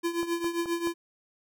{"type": "tone with tremolo", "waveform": "square", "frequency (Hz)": 340, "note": "F4", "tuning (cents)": -46, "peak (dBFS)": -25, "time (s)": [0.03, 0.94], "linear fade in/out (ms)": 20, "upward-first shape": "triangle", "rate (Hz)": 7.5, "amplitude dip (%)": 80}
{"type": "click train", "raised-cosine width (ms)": 1, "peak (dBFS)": -26, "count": 4, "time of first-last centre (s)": [0.23, 0.872], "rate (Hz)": 4.67}
{"effects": []}